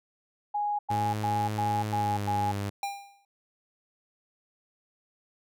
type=tone bursts; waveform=sine; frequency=828 Hz; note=G#5; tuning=5 cents flat; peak=-26 dBFS; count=6; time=0.54-2.52 s; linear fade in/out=10 ms; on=250 ms; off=96 ms
type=tone with pitch glide; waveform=sawtooth; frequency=106.6 to 100.62 Hz; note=G#2 to G2; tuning=+46 to +46 cents; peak=-26 dBFS; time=0.9-2.7 s; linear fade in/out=10 ms; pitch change=-100 cents; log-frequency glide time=1.9-2.31 s
type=tone with exponential decay; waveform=square; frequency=800 Hz; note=G5; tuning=35 cents sharp; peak=-28 dBFS; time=2.83-3.25 s; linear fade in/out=2 ms; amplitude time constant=91 ms
effects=none